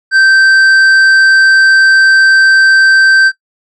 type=tone with tanh clipping; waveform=triangle; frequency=1558 Hz; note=G6; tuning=11 cents flat; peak=-5 dBFS; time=0.11-3.32 s; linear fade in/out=50 ms; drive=11 dB; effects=noise-tail reverb RT60 0.1 s tail -18 dB re dry